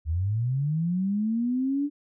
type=linear sweep; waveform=sine; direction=up; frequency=73.42 to 293.7 Hz; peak=-23 dBFS; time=0.05-1.9 s; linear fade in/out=50 ms; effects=none

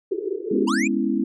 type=band-pass noise; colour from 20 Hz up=white; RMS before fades=-26 dBFS; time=0.11-0.66 s; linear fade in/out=10 ms; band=350 to 430 Hz; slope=96 dB/octave
type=chord; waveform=sine; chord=C# minor seventh; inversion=second; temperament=equal; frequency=207.7 / 246.9 / 277.2 / 329.6 Hz; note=G#3 / B3 / C#4 / E4; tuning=0 / 0 / 0 / 0 cents; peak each=-25 dBFS; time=0.51-1.24 s; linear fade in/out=5 ms
type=linear sweep; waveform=square; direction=up; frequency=870 to 2552 Hz; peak=-24 dBFS; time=0.67-0.88 s; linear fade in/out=10 ms
effects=resampled to 22050 Hz

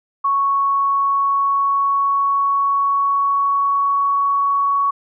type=tone with pitch glide; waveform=sine; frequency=1108.7 to 1119 Hz; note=C#6 to C#6; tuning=0 to +16 cents; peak=-14 dBFS; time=0.24-4.91 s; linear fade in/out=10 ms; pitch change=+16 cents; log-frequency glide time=0.61-4.16 s; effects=none

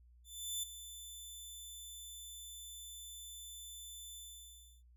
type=tone with ADSR envelope; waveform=15% pulse; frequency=3520 Hz; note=A7; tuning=in tune; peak=-29 dBFS; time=0.24-4.83 s; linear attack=390 ms; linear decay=8 ms; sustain=-12 dB; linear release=670 ms; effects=added 60 Hz sine -60 dBFS peak until 4.96 s

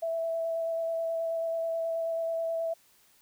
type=tone with vibrato; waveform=sine; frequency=659.3 Hz; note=E5; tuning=in tune; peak=-28 dBFS; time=0.02-2.74 s; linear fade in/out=10 ms; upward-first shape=square; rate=9.3 Hz; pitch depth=9 cents each way; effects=white hiss -63 dBFS RMS until 3.21 s

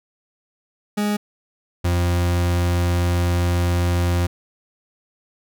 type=tone pair in turn; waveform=40% pulse; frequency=207.7 / 87.53 Hz; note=G#3 / F2; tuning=0 / +4 cents; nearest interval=octave + minor third; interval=1496 cents; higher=first; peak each=-18 / -16 dBFS; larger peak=second; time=0.97-1.17 / 1.84-4.27 s; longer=second; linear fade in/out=10 ms; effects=none

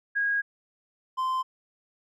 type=tone pair in turn; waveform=sine / triangle; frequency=1640 / 1037 Hz; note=G#6 / C6; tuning=-22 / -16 cents; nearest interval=minor sixth; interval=794 cents; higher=first; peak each=-23 dBFS; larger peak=neither; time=0.15-0.42 / 1.17-1.43 s; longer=first; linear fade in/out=20 ms; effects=none

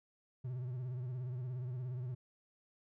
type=tone with vibrato; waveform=triangle; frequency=125.6 Hz; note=B2; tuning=30 cents sharp; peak=-36 dBFS; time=0.44-2.15 s; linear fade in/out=10 ms; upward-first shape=sine; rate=17 Hz; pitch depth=81 cents each way; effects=none

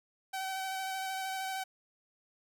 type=tone with vibrato; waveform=sawtooth; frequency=764 Hz; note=G5; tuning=45 cents flat; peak=-31 dBFS; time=0.33-1.64 s; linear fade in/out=10 ms; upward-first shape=square; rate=13 Hz; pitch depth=12 cents each way; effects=none

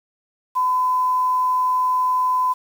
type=tone with quantisation; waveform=sine; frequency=1011 Hz; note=B5; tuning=40 cents sharp; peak=-16 dBFS; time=0.55-2.54 s; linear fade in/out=20 ms; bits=7; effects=none

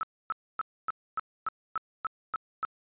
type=tone bursts; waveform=sine; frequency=1307 Hz; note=E6; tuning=15 cents flat; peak=-27 dBFS; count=10; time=0.01-2.65 s; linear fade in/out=0 ms; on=21 ms; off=270 ms; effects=resampled to 8000 Hz

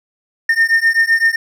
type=beating tone pair; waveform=triangle; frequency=1816 / 1823.8 Hz; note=A#6 / A#6; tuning=-46 / -38 cents; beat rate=7.8 Hz; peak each=-12 dBFS; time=0.49-1.36 s; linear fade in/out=5 ms; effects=none

